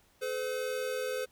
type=tone pair together; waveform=square; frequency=428.9 / 510 Hz; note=A4 / C5; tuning=-44 / -44 cents; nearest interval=minor third; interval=300 cents; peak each=-38 / -34 dBFS; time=0.21-1.26 s; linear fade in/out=20 ms; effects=pink hiss -66 dBFS RMS until 1.31 s